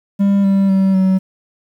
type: tone with pitch steps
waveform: triangle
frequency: 199 / 195.58 / 192.22 / 188.92 Hz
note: G3 / G3 / G3 / F#3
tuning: +26 / -4 / -34 / +36 cents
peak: -8 dBFS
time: 0.19-1.19 s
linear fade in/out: 20 ms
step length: 250 ms
effects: 8-bit